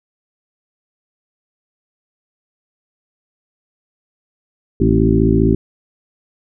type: harmonic tone with a mistuned harmonic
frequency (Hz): 55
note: A1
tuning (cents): 0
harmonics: 1 / 2 / 3 / 4 / 5 / 6 / 7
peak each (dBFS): -18 / -18 / -18 / -18 / -18 / -18 / -18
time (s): 4.8-5.55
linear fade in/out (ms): 5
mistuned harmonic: 4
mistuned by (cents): +75
effects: none